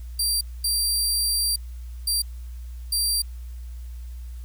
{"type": "tone bursts at uneven times", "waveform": "20% pulse", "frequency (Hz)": 4711, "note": "D8", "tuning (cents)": 5, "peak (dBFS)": -15, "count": 4, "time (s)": [[0.19, 0.41], [0.64, 1.56], [2.07, 2.22], [2.92, 3.22]], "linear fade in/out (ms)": 5, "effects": ["added 60 Hz sine -33 dBFS peak until 4.44 s", "white hiss -57 dBFS RMS until 4.44 s"]}